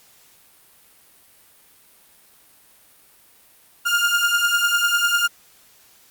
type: beating tone pair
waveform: 30% pulse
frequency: 1403 / 1413 Hz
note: F6 / F6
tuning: +8 / +20 cents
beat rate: 10 Hz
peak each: -18 / -17 dBFS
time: 3.85-5.28 s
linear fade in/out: 20 ms
effects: white hiss -53 dBFS RMS until 6.1 s + Opus 48 kbps